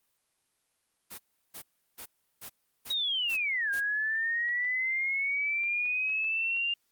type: noise bursts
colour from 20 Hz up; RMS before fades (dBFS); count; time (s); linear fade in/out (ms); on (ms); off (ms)
white; -42; 7; 1.1-3.809; 20; 87; 350
type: linear two-way sweep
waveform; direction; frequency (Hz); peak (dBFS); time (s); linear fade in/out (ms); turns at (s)
sine; down then up; 3844 to 1605 to 2809; -27; 2.9-6.74; 5; 3.71
type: clicks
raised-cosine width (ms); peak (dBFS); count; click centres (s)
0.3; -36; 7; 4.491 / 4.648 / 5.637 / 5.857 / 6.095 / 6.244 / 6.567
effects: white hiss -75 dBFS RMS until 6.91 s + Opus 32 kbps